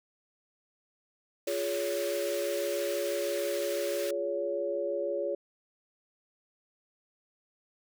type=high-pass noise; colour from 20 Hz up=pink; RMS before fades=-41 dBFS; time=1.47-4.11 s; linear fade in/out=5 ms; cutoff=1400 Hz; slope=24 dB/octave
type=chord; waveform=sine; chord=Db major; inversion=first; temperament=equal with one note detuned; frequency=349.2 / 415.3 / 563.1 Hz; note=F4 / Ab4 / Db5; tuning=0 / 0 / +27 cents; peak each=-36 / -35 / -31 dBFS; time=1.47-5.35 s; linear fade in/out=5 ms
effects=none